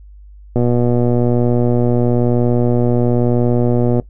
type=click train; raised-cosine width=2 ms; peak=-3 dBFS; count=417; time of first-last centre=0.56-3.998 s; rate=121 Hz; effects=noise-tail reverb RT60 0.1 s tail -19 dB re dry + added 50 Hz sine -36 dBFS peak until 4.09 s